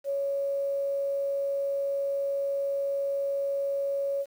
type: tone with quantisation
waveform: sine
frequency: 557 Hz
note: C#5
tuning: 8 cents sharp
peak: -26 dBFS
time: 0.04-4.26 s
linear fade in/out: 50 ms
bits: 9
effects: none